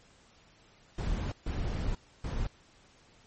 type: noise bursts at uneven times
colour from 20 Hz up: brown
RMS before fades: -32 dBFS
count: 3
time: 0.98-1.32 / 1.46-1.95 / 2.24-2.47 s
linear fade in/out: 5 ms
effects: pink hiss -61 dBFS RMS until 3.26 s + MP3 32 kbps